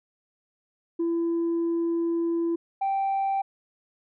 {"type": "tone pair in turn", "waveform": "sine", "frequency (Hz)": [336.1, 782], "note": ["E4", "G5"], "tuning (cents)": [34, -4], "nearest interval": "octave + minor third", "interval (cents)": 1462, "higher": "second", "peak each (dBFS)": -21, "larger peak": "neither", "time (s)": [[0.99, 2.56], [2.81, 3.42]], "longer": "first", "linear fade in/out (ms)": 10, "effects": ["tanh soft clip ceiling -21 dBFS"]}